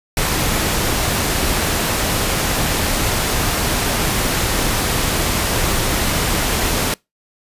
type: noise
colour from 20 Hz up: pink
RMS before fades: -18 dBFS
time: 0.17-6.94 s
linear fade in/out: 2 ms
effects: noise-tail reverb RT60 0.2 s tail -25 dB re dry + resampled to 32000 Hz